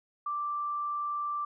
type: tone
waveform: sine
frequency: 1174.7 Hz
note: D6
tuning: in tune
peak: -30 dBFS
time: 0.26-1.45 s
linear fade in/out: 5 ms
effects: none